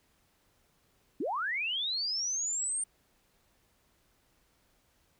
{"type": "linear sweep", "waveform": "sine", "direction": "up", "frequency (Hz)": [233.1, 8870], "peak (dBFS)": -30, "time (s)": [1.2, 2.84], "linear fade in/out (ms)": 5, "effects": ["pink hiss -70 dBFS RMS until 5.19 s"]}